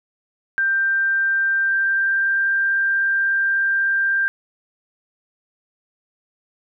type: tone with pitch glide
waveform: sine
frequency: 1575 to 1584.1 Hz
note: G6 to G6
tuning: +8 to +18 cents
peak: -16 dBFS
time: 0.58-4.28 s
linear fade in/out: 0 ms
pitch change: +10 cents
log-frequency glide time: 1.59-2.53 s
effects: none